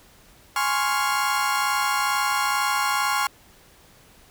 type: chord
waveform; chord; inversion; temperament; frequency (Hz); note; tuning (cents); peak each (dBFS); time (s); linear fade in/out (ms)
35% pulse; Db major seventh; second; equal; 830.6 / 1046.5 / 1108.7 / 1396.9; Ab5 / C6 / Db6 / F6; 0 / 0 / 0 / 0; -25; 0.56-3.27; 2
effects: pink hiss -53 dBFS RMS until 4.3 s